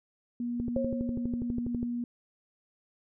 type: tone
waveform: sine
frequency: 240 Hz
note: B3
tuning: 49 cents flat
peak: -30 dBFS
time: 0.4-2.04 s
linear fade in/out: 2 ms
type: click train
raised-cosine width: 3 ms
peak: -22 dBFS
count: 16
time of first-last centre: 0.6-1.83 s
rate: 12.2 Hz
type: tone with exponential decay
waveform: sine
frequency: 539 Hz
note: C#5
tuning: 49 cents flat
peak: -27 dBFS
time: 0.76-1.55 s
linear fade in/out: 2 ms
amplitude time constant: 170 ms
effects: none